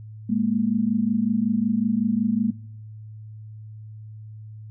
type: tone pair together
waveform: sine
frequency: 207.7 / 233.1 Hz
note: G#3 / A#3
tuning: 0 / 0 cents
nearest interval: major second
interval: 200 cents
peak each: -22 dBFS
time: 0.29-2.51 s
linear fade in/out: 10 ms
effects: noise-tail reverb RT60 0.7 s tail -20 dB re dry + added 108 Hz sine -37 dBFS peak until 4.7 s